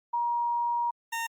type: tone pair in turn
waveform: sine / 20% pulse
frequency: 949 / 917.7 Hz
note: A#5 / A#5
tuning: +31 / -27 cents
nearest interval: minor second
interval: 58 cents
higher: first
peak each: -25 dBFS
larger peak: neither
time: 0.13-0.91 / 1.12-1.27 s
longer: first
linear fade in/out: 10 ms
effects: Opus 48 kbps